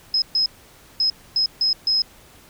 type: tone bursts at uneven times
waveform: sine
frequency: 5120 Hz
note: D#8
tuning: 49 cents sharp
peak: -16 dBFS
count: 6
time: 0.14-0.22 / 0.35-0.46 / 1-1.1 / 1.36-1.46 / 1.61-1.73 / 1.87-2.02 s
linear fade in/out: 2 ms
effects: pink hiss -49 dBFS RMS until 2.49 s